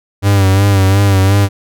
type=tone with vibrato; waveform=45% pulse; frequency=98 Hz; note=G2; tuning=in tune; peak=-7 dBFS; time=0.22-1.49 s; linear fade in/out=50 ms; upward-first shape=sine; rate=2.8 Hz; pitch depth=50 cents each way; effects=none